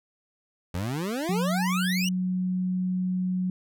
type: exponential sweep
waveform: 25% pulse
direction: up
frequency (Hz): 82.6 to 3002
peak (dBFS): -24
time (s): 0.74-2.09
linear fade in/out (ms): 5
type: tone with pitch glide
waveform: sine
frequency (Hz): 180 to 183.57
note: F#3 to F#3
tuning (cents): -47 to -13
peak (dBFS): -24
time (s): 1.29-3.5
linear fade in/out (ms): 2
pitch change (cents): +34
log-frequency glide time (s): 1.46-1.54
effects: none